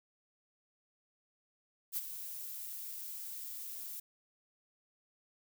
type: noise with ADSR envelope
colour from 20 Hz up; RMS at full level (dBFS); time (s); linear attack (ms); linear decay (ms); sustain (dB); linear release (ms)
violet; -34; 1.92-4; 50; 30; -10; 5
effects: none